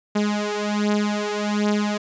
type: beating tone pair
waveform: sawtooth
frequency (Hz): 207.7 / 209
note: G#3 / G#3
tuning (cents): 0 / +11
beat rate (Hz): 1.3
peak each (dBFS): -19 / -20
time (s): 0.15-1.98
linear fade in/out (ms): 10
effects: resampled to 16000 Hz